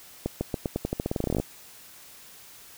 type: accelerating click train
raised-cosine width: 2 ms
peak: -13 dBFS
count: 20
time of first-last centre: 0.26-1.4 s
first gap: 150 ms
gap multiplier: 0.88
effects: white hiss -49 dBFS RMS until 2.77 s